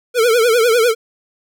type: tone with vibrato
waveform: square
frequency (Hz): 466.2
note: A#4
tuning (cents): 0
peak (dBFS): -11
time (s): 0.14-0.95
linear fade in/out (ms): 50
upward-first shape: triangle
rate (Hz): 10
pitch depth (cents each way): 140
effects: none